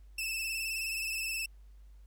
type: tone with vibrato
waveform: sawtooth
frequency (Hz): 2637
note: E7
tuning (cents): 0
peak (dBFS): -30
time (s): 0.18-1.46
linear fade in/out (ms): 5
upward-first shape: sine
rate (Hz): 19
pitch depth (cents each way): 47
effects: added 50 Hz sine -51 dBFS peak until 2.06 s + pink hiss -74 dBFS RMS until 2.06 s